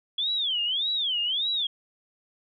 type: tone with vibrato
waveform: sine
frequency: 3322 Hz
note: G#7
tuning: in tune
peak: -24 dBFS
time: 0.18-1.67 s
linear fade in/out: 5 ms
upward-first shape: sine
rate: 1.7 Hz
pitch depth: 280 cents each way
effects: none